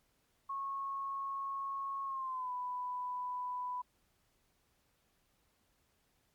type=tone with pitch glide; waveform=sine; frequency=1096 to 993.5 Hz; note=C#6 to B5; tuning=-20 to +10 cents; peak=-36 dBFS; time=0.49-3.82 s; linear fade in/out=10 ms; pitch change=-170 cents; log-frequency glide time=2.05-2.52 s; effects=pink hiss -75 dBFS RMS until 6.34 s + MP3 96 kbps